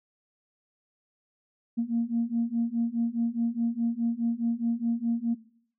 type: beating tone pair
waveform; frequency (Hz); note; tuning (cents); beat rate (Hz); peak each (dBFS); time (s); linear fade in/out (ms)
sine; 230.4 / 235.2; A#3 / A#3; -20 / +16; 4.8; -27 / -27; 1.77-5.35; 20
effects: noise-tail reverb RT60 0.6 s tail -18 dB re dry + tanh soft clip ceiling -18 dBFS